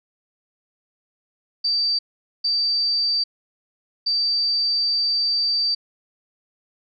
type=tone bursts at uneven times; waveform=sine; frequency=4647 Hz; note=D8; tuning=19 cents flat; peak=-18 dBFS; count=3; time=1.64-1.99 / 2.44-3.24 / 4.06-5.75 s; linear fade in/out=10 ms; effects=none